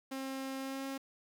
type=tone with pitch glide; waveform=sawtooth; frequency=267.2 to 270.6 Hz; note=C4 to C#4; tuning=+36 to -42 cents; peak=-34 dBFS; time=0.11-0.98 s; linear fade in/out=10 ms; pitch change=+22 cents; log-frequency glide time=0.58-0.86 s; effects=10-bit